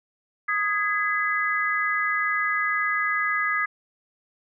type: chord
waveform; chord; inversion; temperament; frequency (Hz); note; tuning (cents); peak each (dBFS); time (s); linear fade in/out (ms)
sine; G# minor; second; equal with one note detuned; 1244.5 / 1661.2 / 2019; D#6 / G#6 / B6; 0 / 0 / +38; -26; 0.48-3.66; 10
effects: none